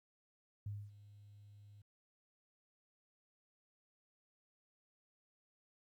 sine tone with ADSR envelope, 102.7 Hz, G#2, 19 cents flat, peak -39 dBFS, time 0.66-1.82 s, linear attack 4 ms, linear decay 240 ms, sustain -17 dB, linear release 7 ms, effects 13-bit

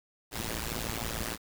pink noise with amplitude modulation, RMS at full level -31 dBFS, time 0.31-1.38 s, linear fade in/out 50 ms, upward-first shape sine, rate 113 Hz, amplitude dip 100%, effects none

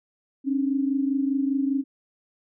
sine tone pair together, 270.4 / 295.4 Hz, C#4 / D4, -43 / +10 cents, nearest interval major second, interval 153 cents, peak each -22 / -28 dBFS, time 0.44-1.84 s, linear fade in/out 50 ms, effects none

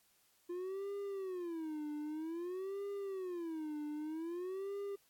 triangle tone with vibrato, 346.1 Hz, F4, 16 cents flat, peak -37 dBFS, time 0.49-4.96 s, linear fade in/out 10 ms, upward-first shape sine, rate 0.52 Hz, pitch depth 260 cents each way, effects white hiss -72 dBFS RMS until 5.09 s + AAC 64 kbps

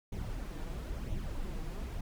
brown noise with flanger, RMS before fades -38 dBFS, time 0.12-2.01 s, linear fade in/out 5 ms, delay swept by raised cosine 0.31 to 6.31 ms, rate 1 Hz, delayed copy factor +0.55, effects none

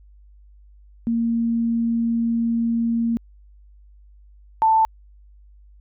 sine tone pair in turn, 231.4 / 885.8 Hz, A#3 / A5, -13 / +11 cents, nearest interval octave + major seventh, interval 2324 cents, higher second, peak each -18 / -13 dBFS, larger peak second, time 1.07-3.17 / 4.62-4.85 s, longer first, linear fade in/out 0 ms, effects added 50 Hz sine -46 dBFS peak until 5.8 s

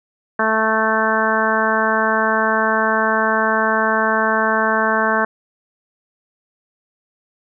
harmonic tone, 220 Hz, A3, in tune, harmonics 1 / 2 / 3 / 4 / 5 / 6 / 7 / 8, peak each -24 / -24 / -22 / -23 / -21 / -26 / -20 / -25 dBFS, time 0.39-5.25 s, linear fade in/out 5 ms, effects none

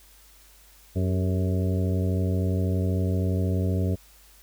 harmonic tone with a mistuned harmonic, 92.5 Hz, F#2, in tune, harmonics 1 / 2 / 3 / 4 / 5 / 6 / 7, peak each -23 / -29 / -33 / -35 / -37 / -39 / -40 dBFS, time 0.95-3.96 s, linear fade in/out 20 ms, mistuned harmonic 4, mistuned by +74 cents, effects added 50 Hz sine -55 dBFS peak until 4.42 s + white hiss -55 dBFS RMS until 4.42 s

